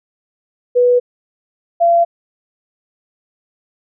sine tone pair in turn, 491.2 / 683 Hz, B4 / F5, -9 / -39 cents, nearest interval tritone, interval 570 cents, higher second, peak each -8 dBFS, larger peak neither, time 0.75-1 / 1.8-2.05 s, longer neither, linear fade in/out 20 ms, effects none

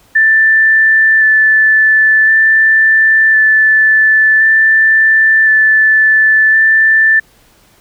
sine tone with vibrato, 1760 Hz, A6, in tune, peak -5 dBFS, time 0.15-7.2 s, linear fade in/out 10 ms, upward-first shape square, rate 0.47 Hz, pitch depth 9 cents each way, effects pink hiss -48 dBFS RMS until 7.8 s

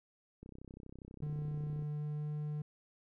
click train, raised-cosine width 3 ms, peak -37 dBFS, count 46, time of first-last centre 0.43-1.823 s, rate 32.3 Hz
triangle tone with pitch glide, 149 to 149.95 Hz, D3 to D3, +25 to +36 cents, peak -34 dBFS, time 1.22-2.62 s, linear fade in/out 5 ms, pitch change +11 cents, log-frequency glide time 1.88-2.32 s
effects none

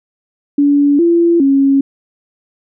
sine tone with pitch steps, 286.3 / 340.1 / 274.6 Hz, D4 / F4 / C#4, -44 / -46 / -16 cents, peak -7 dBFS, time 0.58-1.81 s, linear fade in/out 5 ms, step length 410 ms, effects none

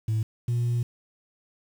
sine tone pair in turn, 109.8 / 119.78 Hz, A2 / A#2, -3 / +47 cents, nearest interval major second, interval 150 cents, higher second, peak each -20 dBFS, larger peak neither, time 0.08-0.23 / 0.48-0.83 s, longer second, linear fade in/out 5 ms, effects tanh soft clip ceiling -21 dBFS + 8-bit

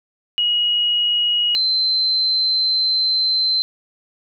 sine tone pair in turn, 2897 / 4090 Hz, F#7 / C8, -37 / -40 cents, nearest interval tritone, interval 597 cents, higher second, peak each -15 dBFS, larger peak neither, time 0.38-1.55 / 1.55-3.62 s, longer second, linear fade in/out 0 ms, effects none

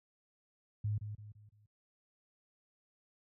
sine tone with echo, 105.1 Hz, G#2, 21 cents sharp, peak -31 dBFS, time 0.84-0.98 s, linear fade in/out 5 ms, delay 170 ms, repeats 4, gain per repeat -8 dB, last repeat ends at 1.66 s, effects high-pass 60 Hz 12 dB/octave

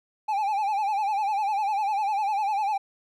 triangle tone with vibrato, 825 Hz, G#5, 12 cents flat, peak -21 dBFS, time 0.28-2.78 s, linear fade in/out 10 ms, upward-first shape sine, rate 10 Hz, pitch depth 100 cents each way, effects none

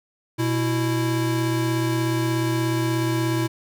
square tone pair together, 122.11 / 329.6 Hz, B2 / E4, -19 / 0 cents, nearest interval octave + perfect fourth, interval 1719 cents, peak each -24 dBFS, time 0.38-3.48 s, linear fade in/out 20 ms, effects none

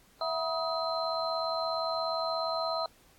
sine tone cluster, 657 / 734 / 966 / 1263 / 4107 Hz, E5 / F#5 / B5 / D#6 / C8, -6 / -14 / -39 / +26 / -33 cents, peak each -32 / -40 / -38 / -35 / -37 dBFS, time 0.21-2.86 s, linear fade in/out 2 ms, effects pink hiss -62 dBFS RMS until 3.18 s + AAC 64 kbps

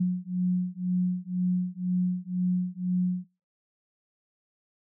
sine beating tone pair, 180 / 182 Hz, F#3 / F#3, -47 / -28 cents, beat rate 2 Hz, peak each -27 dBFS, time 0-3.25 s, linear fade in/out 10 ms, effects noise-tail reverb RT60 0.3 s tail -24 dB re dry

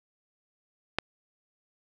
click, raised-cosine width 0.3 ms, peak -9 dBFS, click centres 0.986 s, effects none

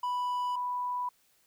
triangle / sine tone pair in turn, 987.8 / 987.8 Hz, B5 / B5, 0 / 0 cents, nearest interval unison, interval 0 cents, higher neither, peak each -27 / -30 dBFS, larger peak first, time 0.03-0.56 / 0.56-1.09 s, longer neither, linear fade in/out 5 ms, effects white hiss -68 dBFS RMS until 1.46 s

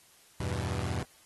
sawtooth chord, E minor, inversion none, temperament equal, 82.41 / 98 / 123.47 Hz, E2 / G2 / B2, 0 / 0 / 0 cents, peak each -31 dBFS, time 0.4-1.03 s, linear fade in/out 5 ms, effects white hiss -60 dBFS RMS until 1.25 s + AAC 32 kbps

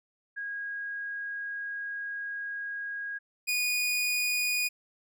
sine / sawtooth tone pair in turn, 1640 / 2462 Hz, G#6 / D#7, -22 / -19 cents, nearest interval perfect fifth, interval 703 cents, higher second, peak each -33 / -23 dBFS, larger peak second, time 0.36-3.19 / 3.47-4.69 s, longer first, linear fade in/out 20 ms, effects none

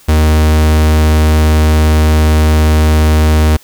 45% pulse tone, 77.4 Hz, D#2, 9 cents flat, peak -6 dBFS, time 0.08-3.57 s, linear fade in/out 10 ms, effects white hiss -43 dBFS RMS until 3.63 s

